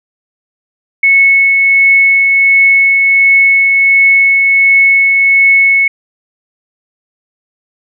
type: tone with tremolo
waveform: sine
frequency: 2201 Hz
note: C#7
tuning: 13 cents flat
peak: -3 dBFS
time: 1.03-5.88 s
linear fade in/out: 5 ms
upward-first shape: triangle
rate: 1.4 Hz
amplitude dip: 30%
effects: none